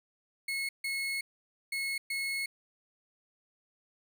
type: tone bursts at uneven times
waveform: 35% pulse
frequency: 2180 Hz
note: C#7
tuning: 29 cents flat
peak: -30 dBFS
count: 4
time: 0.48-0.69 / 0.84-1.21 / 1.72-1.98 / 2.1-2.46 s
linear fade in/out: 5 ms
effects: none